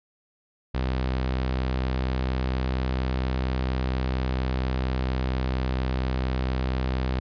sawtooth tone, 64.3 Hz, C2, 30 cents flat, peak -20 dBFS, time 0.74-7.2 s, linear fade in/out 10 ms, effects resampled to 11025 Hz

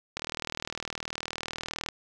click train, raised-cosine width 0.2 ms, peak -15 dBFS, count 69, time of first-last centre 0.17-1.887 s, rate 39.6 Hz, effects none

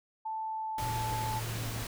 sine tone with pitch glide, 880 to 871.9 Hz, A5 to A5, 0 to -16 cents, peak -33 dBFS, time 0.25-1.4 s, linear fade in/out 10 ms, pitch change -16 cents, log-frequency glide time 0.42-1.08 s
pink noise, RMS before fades -39 dBFS, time 0.78-1.87 s, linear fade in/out 2 ms
sine tone, 113.6 Hz, A#2, 44 cents flat, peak -35 dBFS, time 0.81-1.84 s, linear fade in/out 20 ms
effects none

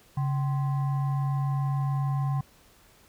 sine tone with frequency modulation, 138.59 Hz, C#3, in tune, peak -24 dBFS, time 0.17-2.41 s, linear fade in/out 5 ms, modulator 907 Hz, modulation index 0.36, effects pink hiss -58 dBFS RMS until 3.08 s

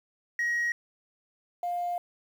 sine tone pair in turn, 1894 / 703.7 Hz, A#6 / F5, +27 / +13 cents, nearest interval octave + perfect fourth, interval 1714 cents, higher first, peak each -23 / -27 dBFS, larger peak first, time 0.39-0.72 / 1.63-1.98 s, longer second, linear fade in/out 2 ms, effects tanh soft clip ceiling -24 dBFS + 9-bit

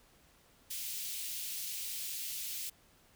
white high-pass noise, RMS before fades -40 dBFS, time 0.7-2.7 s, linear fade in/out 10 ms, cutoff 2500 Hz, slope 24 dB/octave, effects pink hiss -65 dBFS RMS until 3.15 s

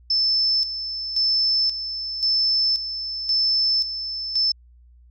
sine tone with tremolo, 5274 Hz, E8, in tune, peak -17 dBFS, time 0.1-4.52 s, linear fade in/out 5 ms, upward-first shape square, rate 0.94 Hz, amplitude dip 65%, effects added 60 Hz sine -48 dBFS peak until 5.1 s

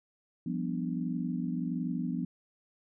sine chord, G dominant seventh, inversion third, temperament equal, 174.61 / 196 / 246.9 / 293.7 Hz, F3 / G3 / B3 / D4, 0 / 0 / 0 / 0 cents, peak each -34 / -40 / -34 / -39 dBFS, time 0.46-2.25 s, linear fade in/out 5 ms, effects none

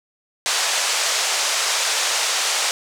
white band-pass noise, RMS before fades -21 dBFS, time 0.46-2.71 s, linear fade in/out 0 ms, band 520 to 7800 Hz, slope 24 dB/octave, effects none

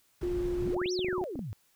brown noise, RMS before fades -38 dBFS, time 0.21-0.75 s, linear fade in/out 5 ms
sine tone with pitch glide, 354.3 to 366.6 Hz, F4 to F#4, +25 to -16 cents, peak -29 dBFS, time 0.23-1.24 s, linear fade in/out 0 ms, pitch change +59 cents, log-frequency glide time 0.58-1 s
sine exponential two-way sweep, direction up then down, 65.41 to 6150 to 90.6 Hz, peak -35 dBFS, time 0.59-1.53 s, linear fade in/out 0 ms, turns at 0.92 s
clicks, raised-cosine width 2 ms, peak -26 dBFS, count 12, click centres 0.676 / 0.766 / 0.816 / 0.859 / 0.992 / 1.046 / 1.085 / 1.129 / 1.181 / 1.214 / 1.356 / 1.392 s
effects white hiss -68 dBFS RMS until 1.75 s

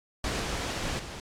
pink noise with level steps, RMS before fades -30 / -32 / -40 dBFS, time 0.24-1.2 s, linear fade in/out 2 ms, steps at 0.4 / 0.99 s, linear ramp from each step 5 ms, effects low-pass 7000 Hz 12 dB/octave + AAC 64 kbps

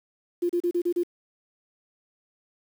sine tone bursts, 349.2 Hz, F4, in tune, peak -21 dBFS, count 6, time 0.42-1.035 s, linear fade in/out 10 ms, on 75 ms, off 33 ms, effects 8-bit

